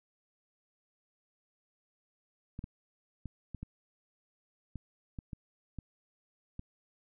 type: clicks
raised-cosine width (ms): 5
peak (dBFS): -28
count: 10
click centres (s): 2.591 / 2.641 / 3.257 / 3.547 / 3.63 / 4.757 / 5.188 / 5.332 / 5.787 / 6.594
effects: none